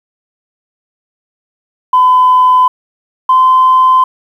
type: tone pair in turn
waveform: sine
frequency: 1011 / 1030.5 Hz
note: B5 / C6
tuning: +40 / -27 cents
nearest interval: unison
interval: 33 cents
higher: second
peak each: -3 dBFS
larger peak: neither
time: 1.93-2.68 / 3.29-4.04 s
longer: neither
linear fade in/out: 5 ms
effects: tanh soft clip ceiling 0 dBFS + 7-bit